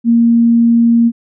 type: tone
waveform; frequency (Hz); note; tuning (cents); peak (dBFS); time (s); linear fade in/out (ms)
sine; 233.1; A#3; 0; -6; 0.04-1.12; 50
effects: none